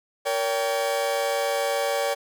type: chord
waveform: 40% pulse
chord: G diminished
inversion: first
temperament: equal with one note detuned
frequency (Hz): 466.2 / 566.3 / 784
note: Bb4 / Db5 / G5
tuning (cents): 0 / +37 / 0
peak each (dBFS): -29 / -24 / -28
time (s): 0.25-2.15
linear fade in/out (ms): 20
effects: none